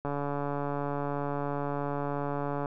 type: click train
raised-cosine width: 1 ms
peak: -19 dBFS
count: 374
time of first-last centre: 0.05-2.658 s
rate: 143 Hz
effects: none